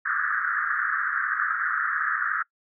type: band-pass noise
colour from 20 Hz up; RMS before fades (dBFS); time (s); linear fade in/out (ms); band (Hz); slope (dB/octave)
white; -26; 0.05-2.43; 10; 1200 to 1800; 96
effects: noise-tail reverb RT60 0.1 s tail -24 dB re dry